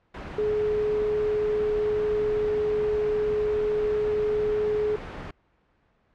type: tone in noise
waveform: sine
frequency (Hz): 423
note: G#4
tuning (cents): +32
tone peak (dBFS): -22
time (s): 0.38-4.96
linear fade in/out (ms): 5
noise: pink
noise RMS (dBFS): -36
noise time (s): 0.14-5.31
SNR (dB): +11
effects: pink hiss -66 dBFS RMS until 6.14 s + low-pass 2000 Hz 12 dB/octave